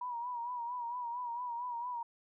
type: tone with vibrato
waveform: sine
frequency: 964 Hz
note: B5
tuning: 42 cents flat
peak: -36 dBFS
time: 0.01-2.03 s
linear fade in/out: 5 ms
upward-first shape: sine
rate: 4.4 Hz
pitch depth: 61 cents each way
effects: none